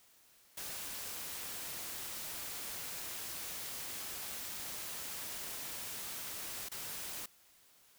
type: noise with dropouts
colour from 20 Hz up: white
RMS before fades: -43 dBFS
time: 0.57-7.26 s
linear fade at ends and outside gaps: 5 ms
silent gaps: 6.688-6.715 s
effects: white hiss -65 dBFS RMS until 7.98 s